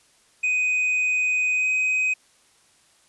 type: tone with pitch glide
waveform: triangle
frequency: 2500 to 2516 Hz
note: D#7 to D#7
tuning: +8 to +19 cents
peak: -18 dBFS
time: 0.43-2.14 s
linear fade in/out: 10 ms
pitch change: +11 cents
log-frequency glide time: 1.55-1.67 s
effects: white hiss -59 dBFS RMS until 3.08 s + resampled to 24000 Hz